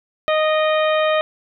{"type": "harmonic tone with a mistuned harmonic", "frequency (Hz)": 621, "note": "D#5", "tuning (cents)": -3, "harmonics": [1, 2, 3, 4, 5, 6], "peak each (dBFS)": [-16, -22, -26, -28, -30, -32], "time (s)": [0.28, 1.21], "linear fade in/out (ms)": 0, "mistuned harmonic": 4, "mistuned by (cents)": -25, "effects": []}